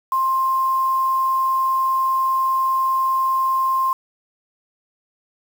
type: tone with quantisation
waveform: sine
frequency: 1055 Hz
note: C6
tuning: 14 cents sharp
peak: -16 dBFS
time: 0.12-3.93 s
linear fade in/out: 2 ms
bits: 6
effects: none